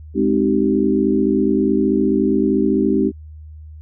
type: chord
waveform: sine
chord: Ab major seventh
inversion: none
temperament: equal with one note detuned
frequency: 207.7 / 261.6 / 311.1 / 386.4 Hz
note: Ab3 / C4 / Eb4 / G4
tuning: 0 / 0 / 0 / -25 cents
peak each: -19 dBFS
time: 0.14-3.12 s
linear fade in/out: 50 ms
effects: added 77 Hz sine -34 dBFS peak until 3.81 s